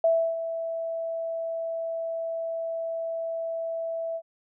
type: tone with ADSR envelope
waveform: sine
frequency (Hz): 659.3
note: E5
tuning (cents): 0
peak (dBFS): -17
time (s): 0.04-4.22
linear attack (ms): 3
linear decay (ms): 310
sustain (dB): -11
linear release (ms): 62
effects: none